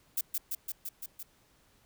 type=noise with echo; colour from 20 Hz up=violet; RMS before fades=-30 dBFS; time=0.17-0.21 s; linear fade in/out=5 ms; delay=170 ms; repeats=6; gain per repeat=-2 dB; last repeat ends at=1.23 s; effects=pink hiss -66 dBFS RMS until 1.85 s